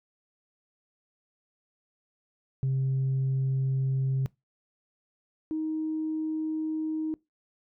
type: tone pair in turn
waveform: sine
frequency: 133.2 / 313.8 Hz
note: C3 / D#4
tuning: +31 / +15 cents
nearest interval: octave + minor third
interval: 1484 cents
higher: second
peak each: -22 / -27 dBFS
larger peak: first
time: 2.63-4.26 / 5.51-7.14 s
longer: neither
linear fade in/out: 0 ms
effects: noise-tail reverb RT60 0.2 s tail -23 dB re dry + tanh soft clip ceiling -22 dBFS